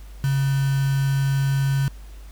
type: tone with quantisation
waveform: sine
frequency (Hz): 137.2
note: C#3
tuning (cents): -17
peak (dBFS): -18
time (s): 0.24-1.88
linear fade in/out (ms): 0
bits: 5
effects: added 50 Hz sine -37 dBFS peak until 2.31 s + pink hiss -52 dBFS RMS until 2.31 s